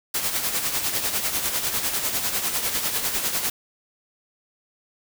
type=noise with tremolo; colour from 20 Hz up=white; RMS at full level=-23 dBFS; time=0.14-3.5 s; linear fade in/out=5 ms; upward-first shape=sine; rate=10 Hz; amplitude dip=55%; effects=none